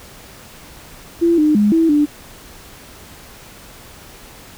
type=tone with pitch steps; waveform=sine; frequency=338.6 / 303.7 / 207.8 / 327 / 295 Hz; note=E4 / D#4 / G#3 / E4 / D4; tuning=+46 / -42 / +1 / -14 / +8 cents; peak=-10 dBFS; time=1.21-2.06 s; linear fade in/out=20 ms; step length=170 ms; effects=pink hiss -40 dBFS RMS until 4.57 s